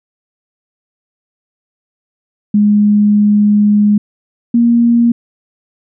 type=tone pair in turn; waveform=sine; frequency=207.7 / 235.4 Hz; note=G#3 / A#3; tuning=0 / +17 cents; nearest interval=major second; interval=217 cents; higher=second; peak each=-6 dBFS; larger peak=neither; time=2.54-3.98 / 4.54-5.12 s; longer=first; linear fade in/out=5 ms; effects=none